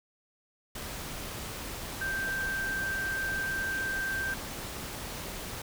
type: tone in noise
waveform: sine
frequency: 1568 Hz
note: G6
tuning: in tune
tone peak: -30 dBFS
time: 2.01-4.34 s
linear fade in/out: 5 ms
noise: pink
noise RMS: -39 dBFS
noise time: 0.75-5.62 s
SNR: +6 dB
effects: none